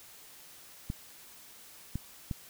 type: clicks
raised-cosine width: 5 ms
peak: -21 dBFS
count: 3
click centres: 0.901 / 1.956 / 2.312 s
effects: white hiss -53 dBFS RMS until 2.49 s